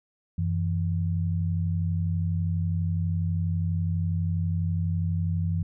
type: tone pair together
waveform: sine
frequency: 92.32 / 164.5 Hz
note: F#2 / E3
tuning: -3 / -3 cents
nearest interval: minor seventh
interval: 1000 cents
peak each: -25 / -28 dBFS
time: 0.38-5.63 s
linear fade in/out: 5 ms
effects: none